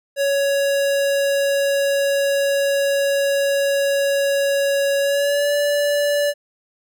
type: tone with pitch glide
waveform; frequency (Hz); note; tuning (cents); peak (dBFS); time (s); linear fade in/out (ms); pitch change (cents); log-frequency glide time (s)
square; 558 to 579.7; C#5 to D5; +11 to -23; -17; 0.16-6.34; 50; +66; 5-5.54
effects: none